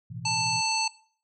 sine chord, A suspended second, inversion none, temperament equal, 110 / 123.47 / 164.81 Hz, A2 / B2 / E3, 0 / 0 / 0 cents, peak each -40 / -38 / -40 dBFS, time 0.1-0.61 s, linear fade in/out 10 ms
harmonic tone, 884 Hz, A5, 8 cents sharp, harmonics 1 / 3 / 5 / 7 / 9, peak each -29 / -31 / -29 / -33 / -36 dBFS, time 0.25-0.88 s, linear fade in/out 5 ms
effects noise-tail reverb RT60 0.5 s tail -19 dB re dry

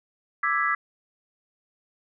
sine chord, E dominant seventh, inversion third, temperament equal, 1174.7 / 1318.5 / 1661.2 / 1975.5 Hz, D6 / E6 / G#6 / B6, 0 / 0 / 0 / 0 cents, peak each -27 dBFS, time 0.43-0.75 s, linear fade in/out 5 ms, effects none

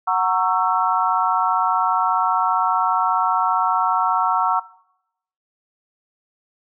sine chord, F# dominant seventh, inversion none, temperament just, 740 / 925 / 1110 / 1332 Hz, F#5 / A#5 / C#6 / E6, 0 / -14 / +2 / +18 cents, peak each -22 dBFS, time 0.07-4.6 s, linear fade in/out 10 ms, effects noise-tail reverb RT60 0.8 s tail -20 dB re dry

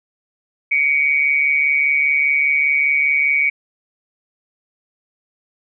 sine tone with amplitude modulation, 2259 Hz, C#7, 32 cents sharp, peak -10 dBFS, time 0.71-3.5 s, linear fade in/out 10 ms, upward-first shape sine, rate 145 Hz, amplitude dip 70%, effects none

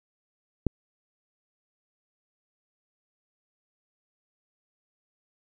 click, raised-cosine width 3 ms, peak -10 dBFS, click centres 0.667 s, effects none

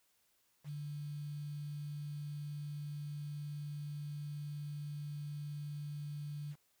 sine tone with quantisation, 146.83 Hz, D3, in tune, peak -40 dBFS, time 0.64-6.56 s, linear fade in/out 50 ms, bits 10, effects white hiss -75 dBFS RMS until 6.8 s

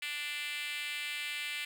5% pulse tone with high-pass filter, 294 Hz, D4, 2 cents sharp, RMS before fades -38 dBFS, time 0.02-1.65 s, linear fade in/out 5 ms, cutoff 2300 Hz, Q 2.5, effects none

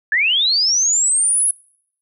sine linear sweep, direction up, 1667 to 10750 Hz, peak -13 dBFS, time 0.12-1.51 s, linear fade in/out 2 ms, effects noise-tail reverb RT60 0.7 s tail -26 dB re dry

